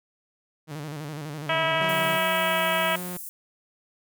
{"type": "tone with vibrato", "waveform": "sawtooth", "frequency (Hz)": 150, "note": "D3", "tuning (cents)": 37, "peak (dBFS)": -29, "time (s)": [0.67, 2.2], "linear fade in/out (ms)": 50, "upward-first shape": "square", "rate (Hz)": 12, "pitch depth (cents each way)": 77}
{"type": "harmonic tone", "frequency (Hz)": 324.4, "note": "E4", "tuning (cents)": -28, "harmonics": [2, 3, 4, 5, 6, 7, 8, 9, 10], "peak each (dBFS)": [-27, -29, -30, -31, -32, -32, -33, -34, -34], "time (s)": [1.49, 2.96], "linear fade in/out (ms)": 5}
{"type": "tone with pitch glide", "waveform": "sawtooth", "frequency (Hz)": [185, 179.11], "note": ["F#3", "F3"], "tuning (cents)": [0, 44], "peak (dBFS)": -29, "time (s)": [1.81, 3.17], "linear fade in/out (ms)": 2, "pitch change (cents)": -56, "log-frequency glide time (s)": [2.04, 2.62]}
{"type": "high-pass noise", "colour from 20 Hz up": "white", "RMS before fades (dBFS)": -38, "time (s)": [1.89, 3.29], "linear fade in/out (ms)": 0, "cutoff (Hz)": 7900, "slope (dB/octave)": 24}
{"effects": []}